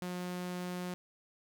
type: tone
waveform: sawtooth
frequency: 179.5 Hz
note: F3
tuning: 48 cents sharp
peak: -33 dBFS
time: 0.02-0.94 s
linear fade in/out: 0 ms
effects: none